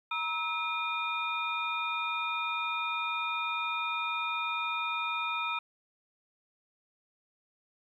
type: tone cluster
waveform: sine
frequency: 944 / 1298 / 2434 / 3651 Hz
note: A#5 / E6 / D#7 / A#7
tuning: +22 / -27 / -39 / -37 cents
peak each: -37 / -34 / -34 / -40 dBFS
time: 0.11-5.59 s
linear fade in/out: 5 ms
effects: 11-bit